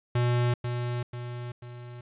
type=tone with echo; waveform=square; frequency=121.5 Hz; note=B2; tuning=28 cents flat; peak=-23 dBFS; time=0.15-0.54 s; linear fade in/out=5 ms; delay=490 ms; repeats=3; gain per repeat=-6 dB; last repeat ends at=2.01 s; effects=resampled to 8000 Hz + 10-bit